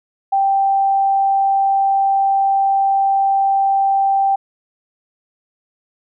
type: tone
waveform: sine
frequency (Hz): 784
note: G5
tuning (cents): 0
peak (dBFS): -12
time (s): 0.32-4.36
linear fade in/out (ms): 10
effects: none